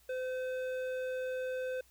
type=tone with hard clipping; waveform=triangle; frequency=512 Hz; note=C5; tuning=38 cents flat; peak=-36 dBFS; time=0.09-1.81 s; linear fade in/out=5 ms; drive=14 dB; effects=added 60 Hz sine -67 dBFS peak until 1.9 s + white hiss -66 dBFS RMS until 1.9 s